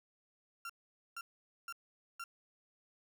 35% pulse tone bursts, 1374 Hz, F6, 29 cents flat, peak -40 dBFS, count 4, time 0.65-2.24 s, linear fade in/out 2 ms, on 45 ms, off 470 ms, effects none

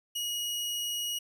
sawtooth tone, 2897 Hz, F#7, 37 cents flat, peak -28 dBFS, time 0.15-1.19 s, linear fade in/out 10 ms, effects none

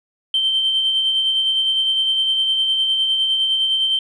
sine tone with tremolo, 3118 Hz, G7, 10 cents flat, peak -13 dBFS, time 0.34-3.99 s, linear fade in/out 2 ms, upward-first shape sine, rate 9.8 Hz, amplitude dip 35%, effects tanh soft clip ceiling -10 dBFS

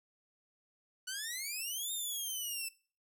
10% pulse exponential two-way sweep, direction up then down, 1468 to 3696 to 2633 Hz, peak -29 dBFS, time 1.07-2.69 s, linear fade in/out 10 ms, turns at 1.92 s, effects noise-tail reverb RT60 0.4 s tail -21 dB re dry

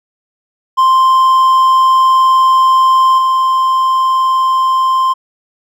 triangle tone with level steps, 1046.5 Hz, C6, in tune, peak -4 / -7 dBFS, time 0.77-5.14 s, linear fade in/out 20 ms, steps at 3.18 s, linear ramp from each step 5 ms, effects none

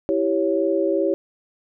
sine chord, C# diminished, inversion first, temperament equal, 329.6 / 392 / 554.4 Hz, E4 / G4 / C#5, 0 / 0 / 0 cents, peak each -22 dBFS, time 0.09-1.14 s, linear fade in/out 0 ms, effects none

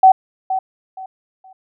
sine tone with echo, 758 Hz, F#5, 42 cents sharp, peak -4 dBFS, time 0.03-0.12 s, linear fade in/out 5 ms, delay 470 ms, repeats 3, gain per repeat -12 dB, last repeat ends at 1.53 s, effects none

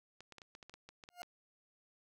clicks, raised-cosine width 0.2 ms, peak -35 dBFS, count 12, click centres 0.206 / 0.323 / 0.383 / 0.418 / 0.551 / 0.628 / 0.696 / 0.74 / 0.89 / 1.038 / 1.089 / 1.231 s
40% pulse tone with exponential growth, 710 Hz, F5, 28 cents sharp, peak -40 dBFS, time 1.1-1.22 s, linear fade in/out 1 ms, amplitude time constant 24 ms
effects none

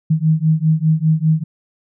sine beating tone pair, 155.56 / 160.56 Hz, D#3 / E3, 0 / -45 cents, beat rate 5 Hz, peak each -15 dBFS, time 0.1-1.44 s, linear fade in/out 10 ms, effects none

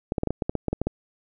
clicks, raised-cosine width 2 ms, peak -11 dBFS, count 12, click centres 0.121 / 0.182 / 0.234 / 0.273 / 0.306 / 0.422 / 0.495 / 0.553 / 0.683 / 0.73 / 0.816 / 0.87 s, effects none

